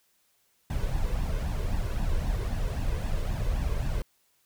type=noise with flanger; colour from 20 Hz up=brown; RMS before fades=-28 dBFS; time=0.7-4.02 s; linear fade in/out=2 ms; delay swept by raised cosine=1.1 to 1.99 ms; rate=3.8 Hz; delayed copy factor=+0.6; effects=white hiss -69 dBFS RMS until 4.45 s